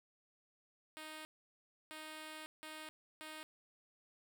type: tone bursts at uneven times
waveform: 5% pulse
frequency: 311.1 Hz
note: D#4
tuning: in tune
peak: -36 dBFS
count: 4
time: 0.97-1.25 / 1.91-2.46 / 2.63-2.89 / 3.21-3.43 s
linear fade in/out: 0 ms
effects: none